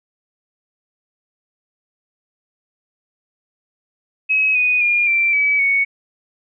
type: tone with pitch steps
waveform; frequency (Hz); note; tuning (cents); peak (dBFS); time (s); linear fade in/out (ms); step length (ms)
sine; 2555 / 2485 / 2417 / 2351 / 2287 / 2224; D#7 / D#7 / D7 / D7 / D7 / C#7; +45 / -3 / +49 / +1 / -47 / +5; -13; 4.29-5.85; 20; 260
effects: none